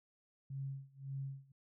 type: tone with tremolo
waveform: sine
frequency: 136.4 Hz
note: C#3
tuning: 28 cents flat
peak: -38 dBFS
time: 0.5-1.52 s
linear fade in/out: 5 ms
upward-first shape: sine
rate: 1.8 Hz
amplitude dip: 95%
effects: none